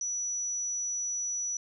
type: tone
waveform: sine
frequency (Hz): 5900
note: F#8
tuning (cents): -6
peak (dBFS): -30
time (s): 0.01-1.57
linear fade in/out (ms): 2
effects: none